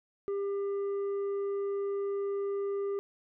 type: tone with tanh clipping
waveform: triangle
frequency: 399 Hz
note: G4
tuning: 31 cents sharp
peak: -31 dBFS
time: 0.28-2.99 s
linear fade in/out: 0 ms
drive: 9 dB
effects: none